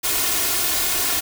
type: noise with comb filter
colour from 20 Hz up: white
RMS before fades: -21 dBFS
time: 0.03-1.21 s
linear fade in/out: 20 ms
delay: 2.8 ms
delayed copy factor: +0.7
effects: none